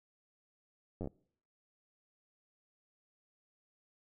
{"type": "slowing click train", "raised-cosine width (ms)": 2, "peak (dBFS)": -27, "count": 6, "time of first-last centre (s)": [1.01, 1.074], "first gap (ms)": 10, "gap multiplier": 1.12, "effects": ["noise-tail reverb RT60 0.6 s tail -25 dB re dry"]}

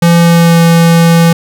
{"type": "tone with pitch glide", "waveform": "square", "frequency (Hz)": [170, 167.56], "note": ["F3", "E3"], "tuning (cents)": [-46, 29], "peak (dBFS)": -4, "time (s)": [0.02, 1.33], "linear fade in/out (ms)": 5, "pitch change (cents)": -25, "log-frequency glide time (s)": [0.18, 0.61], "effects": []}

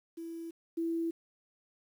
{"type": "tone pair in turn", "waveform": "sine", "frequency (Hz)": [331.7, 331.7], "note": ["E4", "E4"], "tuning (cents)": [11, 11], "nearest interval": "unison", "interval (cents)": 0, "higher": "neither", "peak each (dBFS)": [-39, -30], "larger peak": "second", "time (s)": [[0.17, 0.51], [0.77, 1.11]], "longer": "neither", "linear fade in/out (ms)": 10, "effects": ["10-bit"]}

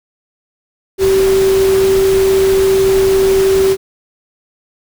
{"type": "tone in noise", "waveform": "sine", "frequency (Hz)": 385.2, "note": "G4", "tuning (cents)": -30, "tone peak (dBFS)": -8, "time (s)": [0.98, 3.77], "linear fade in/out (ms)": 50, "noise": "pink", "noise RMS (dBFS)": -22, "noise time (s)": [0.98, 3.77], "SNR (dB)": 11, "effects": []}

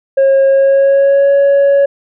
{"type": "tone with pitch glide", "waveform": "sine", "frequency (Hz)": [542, 559.2], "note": ["C#5", "C#5"], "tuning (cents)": [-39, 15], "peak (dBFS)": -3, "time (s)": [0.17, 1.86], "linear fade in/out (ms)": 10, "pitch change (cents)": 54, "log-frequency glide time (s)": [0.47, 1.33], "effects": ["tanh soft clip ceiling -5 dBFS"]}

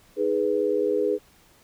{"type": "chord", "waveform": "sine", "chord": "G# minor", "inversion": "second", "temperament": "equal", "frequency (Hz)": [311.1, 415.3, 493.9], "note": ["D#4", "G#4", "B4"], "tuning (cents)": [0, 0, 0], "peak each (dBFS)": [-29, -23, -25], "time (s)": [0.16, 1.19], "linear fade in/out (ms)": 50, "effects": ["pink hiss -57 dBFS RMS until 1.63 s"]}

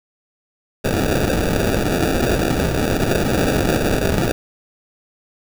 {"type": "noise with sample-and-hold", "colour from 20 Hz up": "violet", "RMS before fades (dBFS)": -18, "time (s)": [0.84, 4.32], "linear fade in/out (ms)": 5, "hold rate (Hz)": 1050, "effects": []}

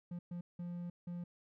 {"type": "tone bursts at uneven times", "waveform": "triangle", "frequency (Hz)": 174.61, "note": "F3", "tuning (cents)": 0, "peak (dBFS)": -38, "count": 4, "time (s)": [[0.11, 0.19], [0.31, 0.41], [0.59, 0.9], [1.07, 1.24]], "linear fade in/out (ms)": 5, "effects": []}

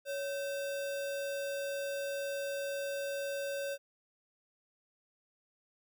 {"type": "tone with sample-and-hold", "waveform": "sine", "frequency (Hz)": 559, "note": "C#5", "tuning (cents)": 14, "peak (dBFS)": -34, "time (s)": [0.05, 3.78], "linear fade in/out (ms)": 50, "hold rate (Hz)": 2100, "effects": []}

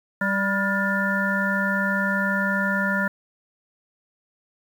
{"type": "harmonic tone with a mistuned harmonic", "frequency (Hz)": 196, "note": "G3", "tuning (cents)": 0, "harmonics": [1, 3, 5, 7, 9], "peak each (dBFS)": [-25, -30, -31, -25, -26], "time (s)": [0.21, 3.08], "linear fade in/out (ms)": 5, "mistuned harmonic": 7, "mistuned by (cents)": 61, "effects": ["8-bit"]}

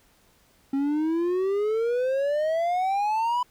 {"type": "exponential sweep", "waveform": "triangle", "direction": "up", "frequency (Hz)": [270, 1000], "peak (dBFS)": -20, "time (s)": [0.73, 3.43], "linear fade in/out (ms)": 5, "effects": ["pink hiss -61 dBFS RMS until 3.5 s"]}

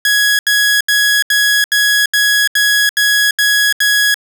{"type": "tone bursts", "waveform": "sawtooth", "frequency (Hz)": 1670, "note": "G#6", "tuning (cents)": 9, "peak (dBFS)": -6, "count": 10, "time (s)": [0.05, 4.143], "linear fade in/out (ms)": 2, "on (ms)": 340, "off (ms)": 77, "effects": []}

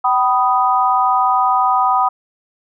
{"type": "chord", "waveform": "sine", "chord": "G augmented", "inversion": "none", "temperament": "equal with one note detuned", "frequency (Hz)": [764.8, 987.8, 1244.5], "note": ["G5", "B5", "D#6"], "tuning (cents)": [-43, 0, 0], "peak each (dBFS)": -16, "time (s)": [0.04, 2.09], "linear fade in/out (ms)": 10, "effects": []}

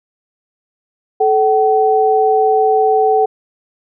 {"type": "tone pair together", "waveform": "sine", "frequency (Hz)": [434.7, 760.8], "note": ["A4", "F#5"], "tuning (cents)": [-21, 48], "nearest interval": "minor seventh", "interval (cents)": 969, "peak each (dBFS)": -12, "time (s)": [1.2, 3.26], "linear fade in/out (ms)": 10, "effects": []}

